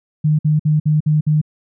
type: tone bursts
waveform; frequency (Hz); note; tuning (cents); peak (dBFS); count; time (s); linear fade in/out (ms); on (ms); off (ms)
sine; 152.5; D#3; -34; -11; 6; 0.24-1.415; 10; 150; 55
effects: none